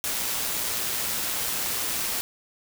white noise with amplitude modulation, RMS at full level -27 dBFS, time 0.04-2.21 s, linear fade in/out 0 ms, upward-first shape sine, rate 118 Hz, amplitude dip 25%, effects none

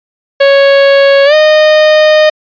45% pulse tone with pitch glide, 554.4 to 615.1 Hz, C#5 to D#5, 0 to -20 cents, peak -3 dBFS, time 0.4-2.3 s, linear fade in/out 10 ms, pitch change +180 cents, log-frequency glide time 1.25-1.34 s, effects resampled to 11025 Hz

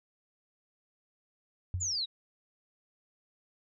sine tone with exponential decay, 91 Hz, F#2, 28 cents flat, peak -27 dBFS, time 1.74-2 s, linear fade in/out 0 ms, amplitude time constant 55 ms
sine exponential sweep, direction down, 7320 to 3729 Hz, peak -30 dBFS, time 1.8-2.06 s, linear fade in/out 20 ms
effects none

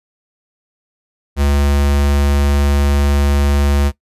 square tone, 71 Hz, C#2, 42 cents sharp, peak -12 dBFS, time 1.36-3.92 s, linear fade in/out 50 ms, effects noise-tail reverb RT60 0.1 s tail -18 dB re dry + resampled to 32000 Hz

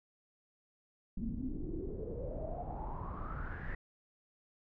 brown noise with low-pass filter sweep, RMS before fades -40 dBFS, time 1.17-3.75 s, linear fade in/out 5 ms, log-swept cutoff 210 to 1900 Hz, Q 8.7, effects none

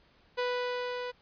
sawtooth tone with level ramp, 493.9 Hz, B4, in tune, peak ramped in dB -24 to -31 dBFS, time 0.37-1.12 s, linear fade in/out 20 ms, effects pink hiss -64 dBFS RMS until 1.21 s + resampled to 11025 Hz

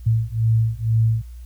sine beating tone pair, 111.5 / 113.6 Hz, A2 / A#2, +23 / -44 cents, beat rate 2.1 Hz, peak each -19 dBFS, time 0.06-1.22 s, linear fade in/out 10 ms, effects added 60 Hz sine -34 dBFS peak until 1.45 s + white hiss -58 dBFS RMS until 1.45 s

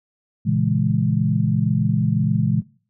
sine chord, A# half-diminished seventh, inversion none, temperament equal, 116.54 / 138.59 / 164.81 / 207.7 Hz, A#2 / C#3 / E3 / G#3, 0 / 0 / 0 / 0 cents, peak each -22 dBFS, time 0.45-2.62 s, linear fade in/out 20 ms, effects noise-tail reverb RT60 0.4 s tail -19 dB re dry

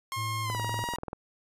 sawtooth tone with pitch glide, 1070 to 953.3 Hz, C6 to A#5, +38 to +39 cents, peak -28 dBFS, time 0.12-0.96 s, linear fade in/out 0 ms, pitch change -199 cents, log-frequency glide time 0.43-0.6 s
triangle tone, 110 Hz, A2, in tune, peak -31 dBFS, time 0.16-0.85 s, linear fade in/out 20 ms
click train, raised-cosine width 1 ms, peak -21 dBFS, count 14, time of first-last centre 0.5-1.131 s, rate 20.6 Hz
effects resampled to 32000 Hz

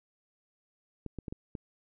clicks, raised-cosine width 3 ms, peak -25 dBFS, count 5, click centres 1.063 / 1.187 / 1.282 / 1.325 / 1.552 s, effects none

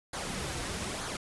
pink noise with flanger, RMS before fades -36 dBFS, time 0.13-1.17 s, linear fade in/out 5 ms, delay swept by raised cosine 0.36 to 4.86 ms, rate 1.1 Hz, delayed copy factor -0.5, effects resampled to 24000 Hz

